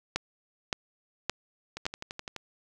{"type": "two click trains", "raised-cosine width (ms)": 0.2, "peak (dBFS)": [-10, -20], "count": [4, 8], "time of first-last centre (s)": [[0.16, 1.865], [1.77, 2.363]], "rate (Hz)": [1.76, 11.8], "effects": []}